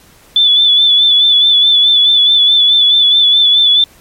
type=tone with vibrato; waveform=sine; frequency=3476 Hz; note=A7; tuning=22 cents flat; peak=-5 dBFS; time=0.36-3.84 s; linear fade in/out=2 ms; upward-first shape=sine; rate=4.7 Hz; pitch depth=44 cents each way; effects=pink hiss -44 dBFS RMS until 4 s + MP3 64 kbps